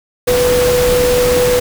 sine tone in noise, 493.9 Hz, B4, in tune, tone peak -10 dBFS, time 0.27-1.6 s, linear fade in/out 10 ms, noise pink, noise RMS -18 dBFS, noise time 0.27-1.6 s, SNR +5 dB, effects none

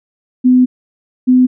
sine tone pair in turn, 252.4 / 253.3 Hz, B3 / B3, +38 / +44 cents, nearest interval unison, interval 6 cents, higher second, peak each -5 dBFS, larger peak neither, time 0.44-0.66 / 1.27-1.47 s, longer first, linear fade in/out 20 ms, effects none

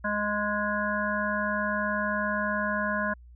harmonic tone, 207.7 Hz, G#3, in tune, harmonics 1 / 3 / 5 / 7 / 8, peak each -32 / -32 / -32 / -32 / -32 dBFS, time 0.04-3.14 s, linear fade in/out 10 ms, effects added 60 Hz sine -47 dBFS peak until 3.35 s

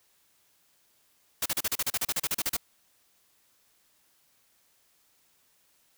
white noise bursts, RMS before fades -28 dBFS, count 16, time 1.42-2.568 s, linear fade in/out 5 ms, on 38 ms, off 36 ms, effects white hiss -67 dBFS RMS until 5.97 s

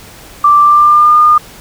sine tone with pitch glide, 1174.7 to 1215.4 Hz, D6 to D#6, 0 to -41 cents, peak -3 dBFS, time 0.44-1.38 s, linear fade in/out 5 ms, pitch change +59 cents, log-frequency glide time 0.61-1.19 s, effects pink hiss -35 dBFS RMS until 1.6 s

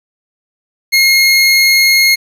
25% pulse tone, 2150 Hz, C7, 47 cents sharp, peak -3 dBFS, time 0.92-2.16 s, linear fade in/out 20 ms, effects resampled to 32000 Hz + 7-bit

